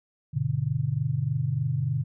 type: chord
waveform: sine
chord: G major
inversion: none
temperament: equal with one note detuned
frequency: 100.35 / 123.47 / 146.83 Hz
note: G2 / B2 / D3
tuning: +41 / 0 / 0 cents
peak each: -33 / -27 / -27 dBFS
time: 0.33-2.04 s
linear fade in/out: 20 ms
effects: none